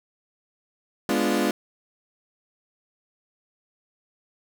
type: chord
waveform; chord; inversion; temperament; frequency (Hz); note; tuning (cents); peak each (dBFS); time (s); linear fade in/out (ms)
30% pulse; G# diminished seventh; none; equal; 207.7 / 246.9 / 293.7 / 349.2; G#3 / B3 / D4 / F4; 0 / 0 / 0 / 0; -24; 1.09-1.51; 2
effects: none